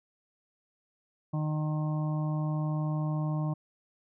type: harmonic tone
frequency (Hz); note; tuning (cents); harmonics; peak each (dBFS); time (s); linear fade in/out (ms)
153.2; D#3; -27; 1 / 2 / 4 / 5 / 6 / 7; -28 / -38 / -42 / -46 / -47 / -45; 1.33-3.54; 10
effects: none